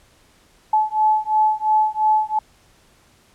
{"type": "beating tone pair", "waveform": "sine", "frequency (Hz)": [860, 862.9], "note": ["A5", "A5"], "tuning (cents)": [-40, -34], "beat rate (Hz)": 2.9, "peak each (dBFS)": -18, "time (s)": [0.73, 2.39], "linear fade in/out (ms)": 5, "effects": ["pink hiss -55 dBFS RMS until 3.34 s", "low-pass 11000 Hz 12 dB/octave"]}